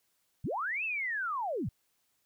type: linear two-way sweep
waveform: sine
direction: up then down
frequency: 73.42 to 2697 to 73.42 Hz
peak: -31 dBFS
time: 0.44-1.69 s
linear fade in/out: 5 ms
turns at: 0.84 s
effects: white hiss -75 dBFS RMS until 2.25 s